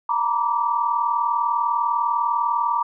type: tone cluster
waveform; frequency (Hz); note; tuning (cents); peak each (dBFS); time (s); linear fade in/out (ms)
sine; 926 / 966 / 1166; A#5 / B5 / D6; -12 / -39 / -13; -23; 0.09-2.83; 5
effects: none